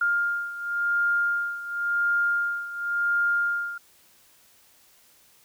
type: beating tone pair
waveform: sine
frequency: 1405 / 1405.93 Hz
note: F6 / F6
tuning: +10 / +11 cents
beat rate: 0.93 Hz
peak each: -24 / -28 dBFS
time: 0.01-3.78 s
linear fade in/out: 5 ms
effects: white hiss -58 dBFS RMS until 5.44 s